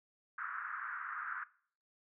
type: band-pass noise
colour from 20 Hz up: white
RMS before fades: -42 dBFS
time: 0.38-1.44 s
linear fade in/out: 5 ms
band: 1200 to 1600 Hz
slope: 48 dB/octave
effects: noise-tail reverb RT60 0.5 s tail -19 dB re dry

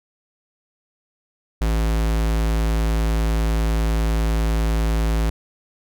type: tone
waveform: square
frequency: 55 Hz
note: A1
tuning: in tune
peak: -18 dBFS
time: 1.61-5.3 s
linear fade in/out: 5 ms
effects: none

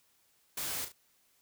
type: noise with echo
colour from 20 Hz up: white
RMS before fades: -37 dBFS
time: 0.57-0.85 s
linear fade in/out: 5 ms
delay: 36 ms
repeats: 2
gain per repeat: -8 dB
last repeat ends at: 0.922 s
effects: white hiss -70 dBFS RMS until 1.41 s

